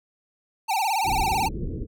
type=tone with vibrato; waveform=square; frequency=830.6 Hz; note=G#5; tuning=in tune; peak=-22 dBFS; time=0.68-1.49 s; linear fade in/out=20 ms; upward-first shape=sine; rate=18 Hz; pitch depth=170 cents each way
type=low-pass noise; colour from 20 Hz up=pink; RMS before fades=-30 dBFS; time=1.03-1.87 s; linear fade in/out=50 ms; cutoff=440 Hz; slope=48 dB/octave
effects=none